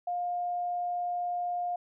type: tone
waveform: sine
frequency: 708 Hz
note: F5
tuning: 23 cents sharp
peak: -29 dBFS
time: 0.07-1.76 s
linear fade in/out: 5 ms
effects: none